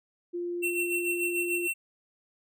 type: tone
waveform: sine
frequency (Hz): 349.2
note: F4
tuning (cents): 0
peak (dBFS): -30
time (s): 0.33-1.68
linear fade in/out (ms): 20
type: tone with tremolo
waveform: square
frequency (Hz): 2708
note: E7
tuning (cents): +46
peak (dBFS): -27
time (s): 0.62-1.74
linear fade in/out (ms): 20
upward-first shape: sine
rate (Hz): 6.8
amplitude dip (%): 60
effects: none